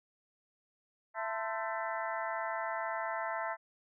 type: harmonic tone with a mistuned harmonic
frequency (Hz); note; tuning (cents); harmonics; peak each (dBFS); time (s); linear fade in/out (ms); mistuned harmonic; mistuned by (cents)
222; A3; +16; 3 / 4 / 5 / 6 / 7 / 8 / 9; -39 / -39 / -42 / -42 / -45 / -44 / -45; 1.14-3.57; 50; 5; -120
effects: none